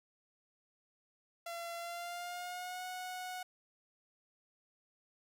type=tone with pitch glide; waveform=sawtooth; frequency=681 to 734.1 Hz; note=F5 to F#5; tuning=-44 to -14 cents; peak=-37 dBFS; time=1.46-3.43 s; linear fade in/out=5 ms; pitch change=+130 cents; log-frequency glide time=1.76-2.85 s; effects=none